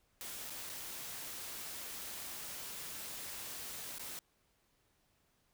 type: noise with dropouts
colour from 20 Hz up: white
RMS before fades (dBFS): -45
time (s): 0.21-4.19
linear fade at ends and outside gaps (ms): 0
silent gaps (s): 0.498-0.504 / 0.694-0.698 / 3.983-3.995
effects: pink hiss -75 dBFS RMS until 5.53 s